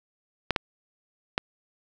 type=clicks; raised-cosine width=0.3 ms; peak=-7 dBFS; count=3; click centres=0.507 / 0.562 / 1.379 s; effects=none